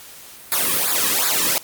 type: noise with flanger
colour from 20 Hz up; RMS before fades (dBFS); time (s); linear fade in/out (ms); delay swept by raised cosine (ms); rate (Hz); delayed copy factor
white; -19; 0.52-1.58; 0; 0.33 to 1.43; 2.7; -0.85
effects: white hiss -41 dBFS RMS until 1.63 s + Opus 48 kbps